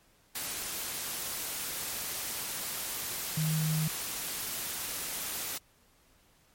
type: tone in noise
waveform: sine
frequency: 156.6 Hz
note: D#3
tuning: 11 cents sharp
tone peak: -27 dBFS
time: 3.37-3.88 s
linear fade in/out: 5 ms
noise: white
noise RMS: -36 dBFS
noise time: 0.35-5.58 s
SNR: +6 dB
effects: pink hiss -65 dBFS RMS until 6.54 s + MP3 64 kbps